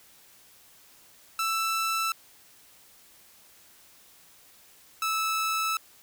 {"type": "tone pair in turn", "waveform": "sawtooth", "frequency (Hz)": [1325, 1309.8], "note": ["E6", "E6"], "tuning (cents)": [9, -11], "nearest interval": "unison", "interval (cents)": 20, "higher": "first", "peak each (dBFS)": -22, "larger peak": "neither", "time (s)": [[1.39, 2.12], [5.02, 5.77]], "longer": "second", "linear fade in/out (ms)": 2, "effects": ["white hiss -56 dBFS RMS until 6.02 s"]}